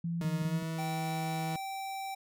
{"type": "tone bursts", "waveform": "sine", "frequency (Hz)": 168.7, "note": "E3", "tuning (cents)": 40, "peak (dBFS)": -31, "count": 3, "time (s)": [0.04, 0.628], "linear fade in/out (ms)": 5, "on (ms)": 180, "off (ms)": 24}
{"type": "tone with pitch glide", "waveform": "40% pulse", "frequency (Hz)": [155.56, 162.07], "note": ["D#3", "E3"], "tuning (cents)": [0, -29], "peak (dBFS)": -33, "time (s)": [0.21, 1.56], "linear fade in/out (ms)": 2, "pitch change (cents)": 71, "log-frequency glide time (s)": [0.4, 0.68]}
{"type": "tone", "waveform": "square", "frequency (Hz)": 777, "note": "G5", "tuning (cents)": -16, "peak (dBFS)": -37, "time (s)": [0.78, 2.15], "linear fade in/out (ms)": 10}
{"effects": []}